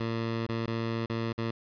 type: tone with dropouts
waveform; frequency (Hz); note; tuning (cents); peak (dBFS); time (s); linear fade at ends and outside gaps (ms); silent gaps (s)
15% pulse; 114.5; A#2; -31; -23; 0-1.51; 5; 0.466-0.489 / 0.661-0.676 / 1.06-1.097 / 1.329-1.379
effects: resampled to 11025 Hz + 9-bit